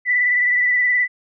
sine tone with vibrato, 1975.5 Hz, B6, in tune, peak -14 dBFS, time 0.05-1.08 s, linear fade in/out 50 ms, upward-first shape sine, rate 19 Hz, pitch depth 30 cents each way, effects none

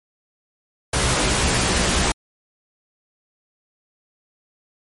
pink noise with comb filter, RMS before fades -19 dBFS, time 0.93-2.12 s, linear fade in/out 5 ms, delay 16 ms, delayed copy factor +1, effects MP3 48 kbps

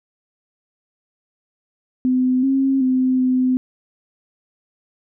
sine tone with pitch steps, 254.9 / 269.1 / 257.5 / 255.4 Hz, C4 / C4 / C4 / C4, -45 / +49 / -28 / -42 cents, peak -14 dBFS, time 2.05-3.57 s, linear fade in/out 0 ms, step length 380 ms, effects none

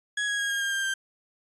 35% pulse tone with pitch steps, 1671 / 1654.7 / 1638.5 / 1622.5 / 1606.6 / 1590.9 / 1575.4 Hz, G#6 / G#6 / G#6 / G#6 / G6 / G6 / G6, +10 / -7 / -24 / -41 / +42 / +25 / +8 cents, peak -24 dBFS, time 0.17-0.94 s, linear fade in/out 5 ms, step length 110 ms, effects resampled to 24000 Hz

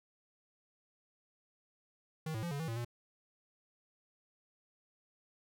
square tone with pitch steps, 158.2 / 110.5 / 171.9 / 141.9 / 162.2 / 114.4 / 119.3 Hz, D#3 / A2 / F3 / C#3 / E3 / A#2 / A#2, +29 / +8 / -27 / +41 / -28 / -32 / +41 cents, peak -37 dBFS, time 2.26-2.848 s, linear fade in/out 5 ms, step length 84 ms, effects none

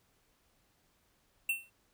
square tone with exponential decay, 2700 Hz, E7, 41 cents sharp, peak -27 dBFS, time 1.49-1.7 s, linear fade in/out 5 ms, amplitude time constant 44 ms, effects pink hiss -72 dBFS RMS until 1.93 s

